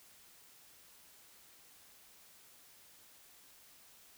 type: silence
effects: white hiss -61 dBFS RMS until 4.17 s